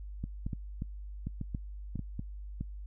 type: clicks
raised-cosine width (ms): 5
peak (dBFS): -23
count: 11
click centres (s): 0.24 / 0.465 / 0.532 / 0.821 / 1.27 / 1.413 / 1.548 / 1.957 / 1.993 / 2.194 / 2.61
effects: noise-tail reverb RT60 0.1 s tail -25 dB re dry + added 50 Hz sine -40 dBFS peak until 2.86 s